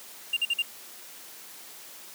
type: tone bursts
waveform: triangle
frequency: 2794 Hz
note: F7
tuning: in tune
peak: -21 dBFS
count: 4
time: 0.33-0.622 s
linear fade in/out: 5 ms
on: 37 ms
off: 48 ms
effects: white hiss -46 dBFS RMS until 2.14 s + high-pass 200 Hz 12 dB/octave